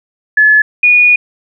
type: tone pair in turn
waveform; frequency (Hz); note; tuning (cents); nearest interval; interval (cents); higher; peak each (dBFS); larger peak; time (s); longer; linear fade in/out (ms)
sine; 1716 / 2454; A6 / D#7; -44 / -25; tritone; 619; second; -4; neither; 0.37-0.62 / 0.83-1.16; second; 5
effects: none